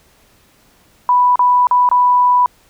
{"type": "tone with dropouts", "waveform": "sine", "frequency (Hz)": 987.8, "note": "B5", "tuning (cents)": 0, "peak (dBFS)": -8, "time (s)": [1.09, 2.46], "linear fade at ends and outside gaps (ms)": 1, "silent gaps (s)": [[1.357, 1.393], [1.67, 1.711], [1.89, 1.914]], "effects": ["pink hiss -52 dBFS RMS until 2.69 s"]}